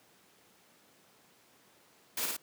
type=noise with echo; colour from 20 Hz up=white; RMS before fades=-34 dBFS; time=2.17-2.26 s; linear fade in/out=5 ms; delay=54 ms; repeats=2; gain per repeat=-2 dB; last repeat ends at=2.368 s; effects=pink hiss -63 dBFS RMS until 2.42 s + high-pass 200 Hz 12 dB/octave